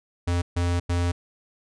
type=tone bursts at uneven times; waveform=square; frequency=87.31 Hz; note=F2; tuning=in tune; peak=-22 dBFS; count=3; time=0.27-0.42 / 0.56-0.8 / 0.89-1.12 s; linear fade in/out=10 ms; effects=resampled to 22050 Hz